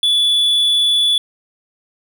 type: tone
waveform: triangle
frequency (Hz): 3443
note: A7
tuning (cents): -38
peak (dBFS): -10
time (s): 0.03-1.18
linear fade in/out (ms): 2
effects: none